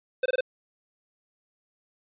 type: tone bursts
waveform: square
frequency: 514 Hz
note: C5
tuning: 31 cents flat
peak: -22 dBFS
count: 4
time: 0.23-0.408 s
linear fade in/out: 5 ms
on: 28 ms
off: 22 ms
effects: resampled to 8000 Hz